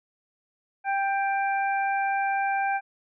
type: harmonic tone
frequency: 788 Hz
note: G5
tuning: 9 cents sharp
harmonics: 1 / 2 / 3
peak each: -24 / -30 / -34 dBFS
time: 0.84-2.81 s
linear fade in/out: 50 ms
effects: none